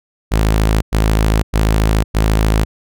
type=tone bursts; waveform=sawtooth; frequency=53.7 Hz; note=A1; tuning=41 cents flat; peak=-7 dBFS; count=4; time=0.31-2.65 s; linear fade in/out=20 ms; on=510 ms; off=100 ms; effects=none